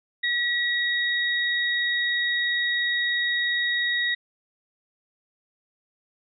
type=tone pair together; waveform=sine; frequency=1923 / 3763 Hz; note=B6 / A#7; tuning=-47 / +16 cents; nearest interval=octave; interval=1163 cents; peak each=-23 / -27 dBFS; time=0.23-4.15 s; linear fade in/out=10 ms; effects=none